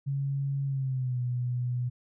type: tone with pitch glide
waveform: sine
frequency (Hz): 138.59 to 123.47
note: C#3 to B2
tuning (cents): 0 to 0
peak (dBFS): -27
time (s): 0.06-1.9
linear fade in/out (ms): 20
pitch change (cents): -200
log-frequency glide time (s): 0.65-1.2
effects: none